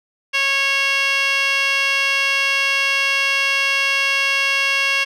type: tone with band-pass filter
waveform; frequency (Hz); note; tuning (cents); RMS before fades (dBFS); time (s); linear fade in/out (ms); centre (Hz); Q
15% pulse; 550; C#5; -14; -18; 0.33-5.05; 20; 3100; 4.2
effects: none